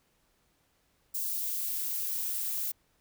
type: noise with high-pass filter sweep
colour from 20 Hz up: violet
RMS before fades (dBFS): -33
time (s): 1.14-2.72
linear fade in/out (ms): 10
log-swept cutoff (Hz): 4800 to 210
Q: 0.79
effects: pink hiss -71 dBFS RMS until 3 s